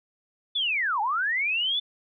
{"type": "linear two-way sweep", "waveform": "sine", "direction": "down then up", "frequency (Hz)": [3534, 798, 3534], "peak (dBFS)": -23, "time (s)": [0.55, 1.8], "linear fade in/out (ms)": 10, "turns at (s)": 1.01, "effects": []}